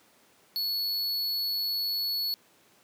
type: tone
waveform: square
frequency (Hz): 4401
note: C#8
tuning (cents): -13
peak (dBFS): -28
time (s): 0.56-2.34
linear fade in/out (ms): 0
effects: pink hiss -61 dBFS RMS until 2.83 s + high-pass 200 Hz 12 dB/octave